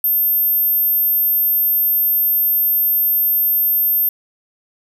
sine tone, 13290 Hz, G#9, in tune, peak -12 dBFS, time 0.04-4.09 s, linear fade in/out 2 ms, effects tanh soft clip ceiling -8 dBFS + 9-bit

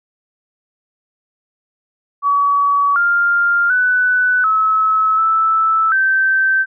sine tone with pitch steps, 1135 / 1399 / 1494 / 1294 / 1316 / 1552 Hz, C#6 / F6 / F#6 / E6 / E6 / G6, +41 / +3 / +16 / -32 / -3 / -18 cents, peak -11 dBFS, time 2.22-6.66 s, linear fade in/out 50 ms, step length 740 ms, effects none

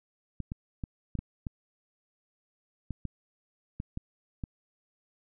clicks, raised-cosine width 5 ms, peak -22 dBFS, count 11, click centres 0.403 / 0.519 / 0.838 / 1.153 / 1.19 / 1.468 / 2.907 / 3.053 / 3.801 / 3.974 / 4.438 s, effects none

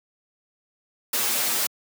white noise with comb filter, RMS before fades -24 dBFS, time 1.13-1.67 s, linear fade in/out 5 ms, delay 8.4 ms, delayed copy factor +0.8, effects high-pass 200 Hz 12 dB/octave

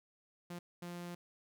sawtooth tone bursts at uneven times, 174.61 Hz, F3, in tune, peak -39 dBFS, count 2, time 0.5-0.59 / 0.82-1.15 s, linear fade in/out 5 ms, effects none

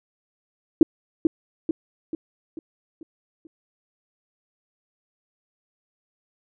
sine tone with echo, 322.3 Hz, E4, 39 cents flat, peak -7 dBFS, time 0.81-0.83 s, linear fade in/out 2 ms, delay 440 ms, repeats 6, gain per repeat -6 dB, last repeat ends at 3.47 s, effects none

